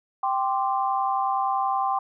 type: chord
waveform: sine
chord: G suspended fourth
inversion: none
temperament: just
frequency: 784 / 1045.3 / 1176 Hz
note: G5 / C6 / D6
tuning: 0 / -2 / +2 cents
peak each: -24 / -26 / -30 dBFS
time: 0.23-1.99 s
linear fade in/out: 5 ms
effects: none